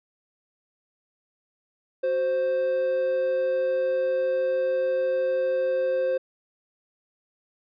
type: tone pair together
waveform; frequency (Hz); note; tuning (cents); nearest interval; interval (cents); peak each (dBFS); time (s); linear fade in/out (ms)
triangle; 370.4 / 523.3; F#4 / C5; +2 / 0; tritone; 598; -31 / -20; 2.03-6.18; 10
effects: resampled to 11025 Hz